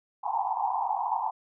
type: band-pass noise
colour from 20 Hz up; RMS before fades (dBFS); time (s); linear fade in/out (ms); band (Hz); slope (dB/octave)
white; -29; 0.23-1.31; 10; 750 to 1000; 96
effects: none